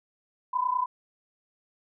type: tone pair together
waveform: sine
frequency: 987.8 / 1017.9 Hz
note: B5 / C6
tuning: 0 / -48 cents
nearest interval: minor second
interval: 52 cents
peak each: -27 / -27 dBFS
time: 0.53-0.86 s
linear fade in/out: 10 ms
effects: none